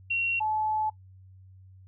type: tone pair in turn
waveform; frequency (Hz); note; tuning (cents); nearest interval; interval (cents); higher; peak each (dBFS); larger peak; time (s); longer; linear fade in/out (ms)
sine; 2739 / 862.7; F7 / A5; -34 / -34; octave + minor sixth; 2000; first; -24 / -25; first; 0.1-0.4 / 0.4-0.9; second; 10
effects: noise-tail reverb RT60 0.1 s tail -19 dB re dry + added 94 Hz sine -49 dBFS peak until 1.87 s